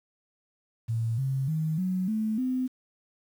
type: tone with pitch steps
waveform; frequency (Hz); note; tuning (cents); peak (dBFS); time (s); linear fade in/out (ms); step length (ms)
sine; 114 / 134.01 / 157.54 / 185.19 / 217.7 / 255.9; A#2 / C3 / D#3 / F#3 / A3 / C4; -38 / +42 / +22 / +2 / -18 / -38; -25; 0.88-2.68; 20; 300
effects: 9-bit